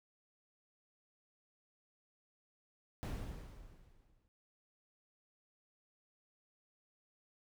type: noise with exponential decay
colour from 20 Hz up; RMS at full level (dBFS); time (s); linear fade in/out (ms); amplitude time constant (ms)
brown; -36; 3.03-4.28; 0; 270
effects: none

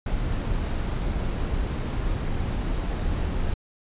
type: noise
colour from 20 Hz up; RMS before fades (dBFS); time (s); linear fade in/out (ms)
brown; -26; 0.06-3.54; 5
effects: resampled to 8000 Hz

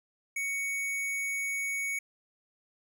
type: tone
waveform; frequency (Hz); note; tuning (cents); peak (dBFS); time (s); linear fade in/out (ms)
square; 2230; C#7; +10; -31; 0.36-1.99; 5
effects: none

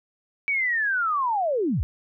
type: linear sweep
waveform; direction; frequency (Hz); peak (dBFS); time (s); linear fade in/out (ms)
sine; down; 2300 to 45.61; -21; 0.48-1.83; 0
effects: none

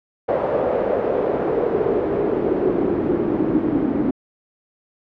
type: noise with band-pass filter sweep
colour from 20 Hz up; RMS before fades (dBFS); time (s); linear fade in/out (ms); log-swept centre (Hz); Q
pink; -20; 0.28-4.11; 10; 560 to 280; 3.7
effects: low-pass 2000 Hz 12 dB/octave

